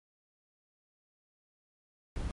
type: noise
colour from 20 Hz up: brown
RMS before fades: -35 dBFS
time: 2.16-2.31 s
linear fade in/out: 0 ms
effects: MP3 48 kbps